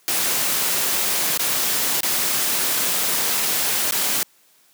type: noise with dropouts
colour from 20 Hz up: white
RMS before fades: -21 dBFS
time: 0.08-4.23 s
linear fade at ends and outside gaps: 0 ms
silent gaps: 1.375-1.394 / 2.006-2.032 / 3.909-3.922 s
effects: white hiss -57 dBFS RMS until 4.73 s + high-pass 150 Hz 12 dB/octave